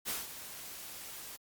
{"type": "noise with ADSR envelope", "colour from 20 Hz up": "white", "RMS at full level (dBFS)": -35, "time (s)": [0.05, 1.37], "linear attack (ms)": 38, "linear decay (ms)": 180, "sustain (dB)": -11, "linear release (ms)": 16, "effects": ["Opus 48 kbps"]}